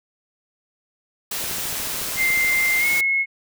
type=noise; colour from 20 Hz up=white; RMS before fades=-27 dBFS; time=1.31-3.01 s; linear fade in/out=5 ms
type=click train; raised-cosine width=2 ms; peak=-25 dBFS; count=15; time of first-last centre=1.44-2.447 s; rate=13.9 Hz
type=tone with pitch glide; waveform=sine; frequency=2093 to 2176 Hz; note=C7 to C#7; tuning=0 to -33 cents; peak=-17 dBFS; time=2.16-3.26 s; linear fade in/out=50 ms; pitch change=+67 cents; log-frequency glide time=2.79-2.86 s
effects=none